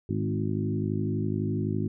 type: harmonic tone with a mistuned harmonic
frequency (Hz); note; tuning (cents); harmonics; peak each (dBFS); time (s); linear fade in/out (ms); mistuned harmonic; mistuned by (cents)
51.91; G#1; 0; 2 / 3 / 4 / 5 / 6 / 7; -30 / -32 / -33 / -34 / -35 / -35; 0.09-1.88; 5; 4; +20
effects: none